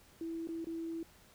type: tone with dropouts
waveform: sine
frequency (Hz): 329.5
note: E4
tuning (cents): -1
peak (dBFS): -37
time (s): 0.21-1.03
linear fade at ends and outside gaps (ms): 2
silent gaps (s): 0.473-0.488 / 0.645-0.669
effects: pink hiss -62 dBFS RMS until 1.34 s